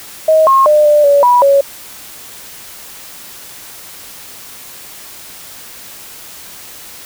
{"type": "tone with pitch steps", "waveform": "sine", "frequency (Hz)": [632, 1075, 602, 594, 569, 977, 557], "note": ["D#5", "C6", "D5", "D5", "C#5", "B5", "C#5"], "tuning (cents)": [27, 47, 43, 20, 45, -19, 8], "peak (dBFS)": -5, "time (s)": [0.28, 1.61], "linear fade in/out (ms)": 5, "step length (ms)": 190, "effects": ["white hiss -33 dBFS RMS until 7.05 s"]}